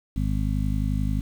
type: harmonic tone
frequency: 51.4 Hz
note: G#1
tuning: 17 cents flat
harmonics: 1 / 2 / 3 / 4 / 5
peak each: -25 / -28 / -30 / -31 / -32 dBFS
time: 0.16-1.21 s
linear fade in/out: 5 ms
effects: 8-bit